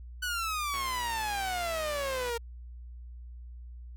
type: exponential sweep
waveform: sawtooth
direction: down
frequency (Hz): 1500 to 460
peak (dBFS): -27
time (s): 0.22-2.38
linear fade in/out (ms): 10
type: click train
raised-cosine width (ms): 0.3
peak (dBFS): -27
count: 189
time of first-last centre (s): 0.74-2.294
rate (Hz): 121
effects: added 60 Hz sine -42 dBFS peak until 3.96 s